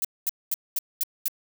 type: noise bursts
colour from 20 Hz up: violet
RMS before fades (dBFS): -25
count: 6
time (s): 0.02-1.282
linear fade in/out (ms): 2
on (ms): 27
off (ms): 220
effects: none